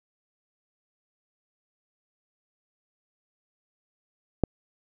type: click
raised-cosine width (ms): 2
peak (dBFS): -7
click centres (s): 4.437
effects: none